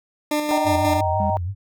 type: tone with tremolo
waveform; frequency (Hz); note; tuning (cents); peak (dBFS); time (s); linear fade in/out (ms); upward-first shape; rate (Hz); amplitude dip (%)
20% pulse; 299.3; D4; +33; -14; 0.31-1.01; 5; square; 5.6; 40
type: chord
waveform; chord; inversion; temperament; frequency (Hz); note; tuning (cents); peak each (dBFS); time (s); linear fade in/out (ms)
sine; Eb major; none; equal with one note detuned; 622.3 / 773.2 / 932.3; Eb5 / G5 / Bb5; 0 / -24 / 0; -24; 0.51-1.37; 0
type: tone with vibrato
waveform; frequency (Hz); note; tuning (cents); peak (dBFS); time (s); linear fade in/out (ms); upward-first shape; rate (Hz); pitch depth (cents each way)
sine; 92.5; F#2; 0; -23; 0.64-1.55; 50; sine; 6; 130
type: tone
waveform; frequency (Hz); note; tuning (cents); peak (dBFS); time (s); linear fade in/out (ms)
triangle; 199.7; G3; +32; -23; 1.2-1.3; 0
effects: none